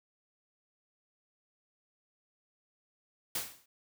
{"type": "noise with exponential decay", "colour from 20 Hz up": "white", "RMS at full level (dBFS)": -31, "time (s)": [3.35, 3.66], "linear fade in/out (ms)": 5, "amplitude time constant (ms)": 67, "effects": []}